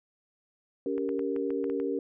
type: chord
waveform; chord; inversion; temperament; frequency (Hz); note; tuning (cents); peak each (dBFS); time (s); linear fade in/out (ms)
sine; G diminished; second; equal with one note detuned; 280.9 / 392 / 466.2; Db4 / G4 / Bb4; +23 / 0 / 0; -32; 0.86-1.99; 2
type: clicks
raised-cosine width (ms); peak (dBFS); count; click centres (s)
0.5; -30; 8; 0.98 / 1.091 / 1.193 / 1.363 / 1.505 / 1.642 / 1.699 / 1.8
effects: none